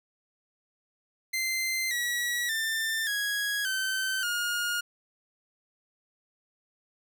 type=tone with pitch steps; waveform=sawtooth; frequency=2078 / 1927.7 / 1788.2 / 1658.9 / 1538.9 / 1427.5 Hz; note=C7 / B6 / A6 / G#6 / G6 / F6; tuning=-12 / -42 / +28 / -2 / -32 / +37 cents; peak=-24 dBFS; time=1.33-4.81 s; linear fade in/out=10 ms; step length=580 ms; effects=none